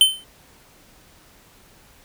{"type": "tone with exponential decay", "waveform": "square", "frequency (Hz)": 3077, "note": "G7", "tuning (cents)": -33, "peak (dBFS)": -7, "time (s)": [0.01, 0.24], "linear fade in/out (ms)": 1, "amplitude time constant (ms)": 48, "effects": ["pink hiss -52 dBFS RMS until 2.04 s"]}